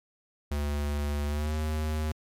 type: tone with pitch glide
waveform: square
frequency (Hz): 72.9 to 77.23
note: D2 to D#2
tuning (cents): -12 to -12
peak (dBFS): -28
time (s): 0.51-2.12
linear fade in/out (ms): 5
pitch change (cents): +100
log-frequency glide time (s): 1.27-1.55
effects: MP3 96 kbps